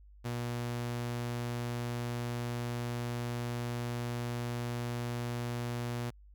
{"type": "tone", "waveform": "sawtooth", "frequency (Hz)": 120, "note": "B2", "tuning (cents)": -49, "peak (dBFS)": -30, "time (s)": [0.24, 6.11], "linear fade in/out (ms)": 20, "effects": ["added 50 Hz sine -53 dBFS peak until 6.34 s"]}